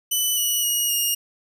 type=tone with pitch steps; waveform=10% pulse; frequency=2991 / 2941 / 2892 / 2844 Hz; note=F#7 / F#7 / F#7 / F7; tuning=+18 / -11 / -40 / +31 cents; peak=-12 dBFS; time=0.11-1.15 s; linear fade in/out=10 ms; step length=260 ms; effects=none